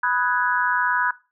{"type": "chord", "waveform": "sine", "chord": "G# minor seventh", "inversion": "first", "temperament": "equal with one note detuned", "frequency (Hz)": [987.8, 1253.9, 1480, 1661.2], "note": ["B5", "D#6", "F#6", "G#6"], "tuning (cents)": [0, 13, 0, 0], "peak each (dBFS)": [-23, -28, -23, -24], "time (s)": [0.03, 1.11], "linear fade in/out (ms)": 5, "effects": ["noise-tail reverb RT60 0.3 s tail -18 dB re dry"]}